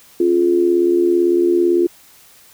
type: tone with amplitude modulation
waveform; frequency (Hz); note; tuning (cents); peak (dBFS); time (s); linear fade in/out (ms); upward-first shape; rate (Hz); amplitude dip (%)
sine; 349.2; F4; 0; -8; 0.2-1.87; 5; sine; 77.9; 70
effects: white hiss -47 dBFS RMS until 2.53 s